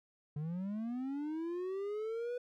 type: linear sweep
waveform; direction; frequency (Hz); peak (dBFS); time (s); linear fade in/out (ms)
triangle; up; 143.9 to 495.6; -34; 0.36-2.38; 5
effects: none